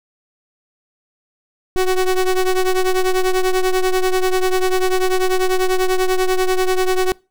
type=ring-modulated tone; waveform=square; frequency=187.1 Hz; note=F#3; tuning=20 cents sharp; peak=-11 dBFS; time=1.76-7.12 s; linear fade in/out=0 ms; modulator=182 Hz; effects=noise-tail reverb RT60 0.3 s tail -25 dB re dry